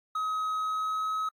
triangle tone with pitch glide, 1270 to 1278.8 Hz, D#6 to D#6, +35 to +47 cents, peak -26 dBFS, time 0.15-1.29 s, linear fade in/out 5 ms, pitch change +12 cents, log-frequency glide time 0.56-1.11 s, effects AAC 64 kbps

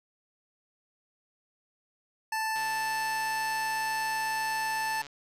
25% pulse tone, 880 Hz, A5, in tune, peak -25 dBFS, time 2.32-5.02 s, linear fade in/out 5 ms
click train, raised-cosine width 0.2 ms, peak -27 dBFS, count 357, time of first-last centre 2.56-5.067 s, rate 142 Hz
effects resampled to 32000 Hz

